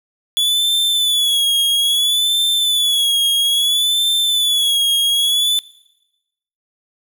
45% pulse tone with vibrato, 3413 Hz, G#7, 47 cents sharp, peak -13 dBFS, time 0.37-5.59 s, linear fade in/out 0 ms, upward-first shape sine, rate 0.6 Hz, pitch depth 73 cents each way, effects noise-tail reverb RT60 1.0 s tail -22 dB re dry

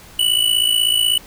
square tone with amplitude modulation, 2960 Hz, F#7, in tune, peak -11 dBFS, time 0.19-1.18 s, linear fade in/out 5 ms, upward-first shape sine, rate 56.2 Hz, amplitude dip 75%, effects pink hiss -42 dBFS RMS until 1.26 s

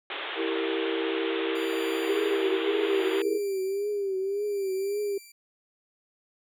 white band-pass noise, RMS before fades -35 dBFS, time 0.1-3.22 s, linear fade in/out 2 ms, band 300 to 3600 Hz, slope 96 dB/octave
sine chord, E diminished, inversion none, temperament equal with one note detuned, 329.6 / 392 / 463.2 Hz, E4 / G4 / Bb4, 0 / 0 / -11 cents, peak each -31 dBFS, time 0.35-3.4 s, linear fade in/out 50 ms
10% pulse tone with tremolo, 2349 Hz, D7, in tune, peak -35 dBFS, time 1.55-5.32 s, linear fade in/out 5 ms, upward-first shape sine, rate 0.67 Hz, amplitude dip 85%
sine tone with vibrato, 396.6 Hz, G4, 20 cents sharp, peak -26 dBFS, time 2.09-5.18 s, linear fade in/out 5 ms, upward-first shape triangle, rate 1.8 Hz, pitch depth 95 cents each way
effects none

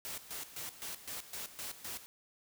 white noise with tremolo, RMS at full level -42 dBFS, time 0.05-2.06 s, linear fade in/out 0 ms, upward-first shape square, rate 3.9 Hz, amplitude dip 75%, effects none

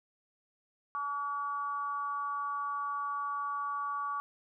sine tone with amplitude modulation, 1141 Hz, C#6, 50 cents sharp, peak -29 dBFS, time 0.95-4.2 s, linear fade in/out 0 ms, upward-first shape sine, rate 286 Hz, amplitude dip 70%, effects none

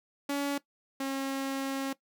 sawtooth tone pair in turn, 282.7 / 271 Hz, C#4 / C#4, +34 / -39 cents, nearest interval minor second, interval 73 cents, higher first, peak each -25 / -27 dBFS, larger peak first, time 0.29-0.58 / 1-1.93 s, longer second, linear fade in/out 5 ms, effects noise-tail reverb RT60 0.1 s tail -18 dB re dry

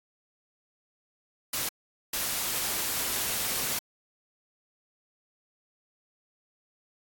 white noise bursts at uneven times, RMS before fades -30 dBFS, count 2, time 1.53-1.69 / 2.13-3.79 s, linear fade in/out 5 ms, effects AAC 64 kbps

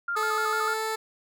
sine tone with vibrato, 1318.5 Hz, E6, in tune, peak -26 dBFS, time 0.08-0.74 s, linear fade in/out 5 ms, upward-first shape square, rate 6.7 Hz, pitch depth 100 cents each way
15% pulse tone with pitch glide, 434.3 to 439.9 Hz, A4 to A4, -23 to 0 cents, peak -21 dBFS, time 0.16-0.96 s, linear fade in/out 10 ms, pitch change +23 cents, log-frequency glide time 0.44-0.84 s
effects none

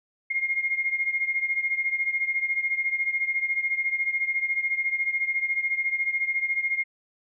sine beating tone pair, 2132 / 2146 Hz, C7 / C7, +32 / +43 cents, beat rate 14 Hz, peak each -25 / -29 dBFS, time 0.3-6.84 s, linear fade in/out 10 ms, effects none

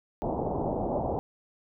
white low-pass noise, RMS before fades -30 dBFS, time 0.22-1.19 s, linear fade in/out 0 ms, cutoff 840 Hz, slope 48 dB/octave, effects none

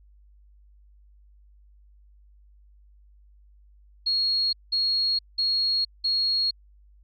sine tone bursts, 4300 Hz, C8, 47 cents sharp, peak -21 dBFS, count 4, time 4.06-6.51 s, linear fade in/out 10 ms, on 470 ms, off 190 ms, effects added 50 Hz sine -52 dBFS peak until 7.03 s

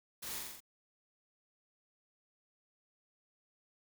white noise with echo, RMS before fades -44 dBFS, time 0.22-0.39 s, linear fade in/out 10 ms, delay 43 ms, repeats 5, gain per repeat -2 dB, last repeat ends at 0.605 s, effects none

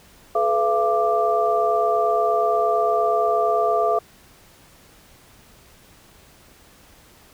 sine tone cluster, 428.4 / 497 / 681 / 1179 Hz, A4 / B4 / F5 / D6, -46 / +11 / -44 / +6 cents, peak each -23 / -27 / -19 / -24 dBFS, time 0.35-3.99 s, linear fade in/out 5 ms, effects pink hiss -51 dBFS RMS until 7.33 s

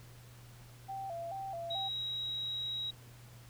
sine tone with vibrato, 726 Hz, F#5, 33 cents flat, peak -38 dBFS, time 0.88-1.89 s, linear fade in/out 20 ms, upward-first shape square, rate 2.3 Hz, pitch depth 120 cents each way
sine tone, 3834 Hz, A#7, 48 cents sharp, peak -35 dBFS, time 1.7-2.91 s, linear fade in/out 10 ms
effects added 120 Hz sine -53 dBFS peak until 3.49 s + pink hiss -59 dBFS RMS until 3.49 s

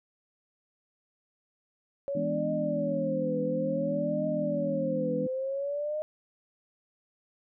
sine tone with vibrato, 554.4 Hz, C#5, in tune, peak -29 dBFS, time 2.08-6.02 s, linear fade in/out 0 ms, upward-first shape triangle, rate 0.57 Hz, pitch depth 190 cents each way
sine chord, E dominant seventh, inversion none, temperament equal, 164.81 / 207.7 / 246.9 / 293.7 Hz, E3 / G#3 / B3 / D4, 0 / 0 / 0 / 0 cents, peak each -35 dBFS, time 2.15-5.27 s, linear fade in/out 5 ms
effects none

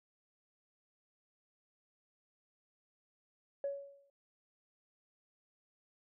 sine tone with exponential decay, 560 Hz, C#5, 18 cents sharp, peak -31 dBFS, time 3.64-4.1 s, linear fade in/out 2 ms, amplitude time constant 100 ms, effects tanh soft clip ceiling -29 dBFS

